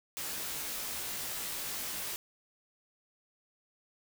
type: noise with comb filter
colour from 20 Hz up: white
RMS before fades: -38 dBFS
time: 0.17-2.16 s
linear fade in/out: 0 ms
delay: 18 ms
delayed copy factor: -0.95
effects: none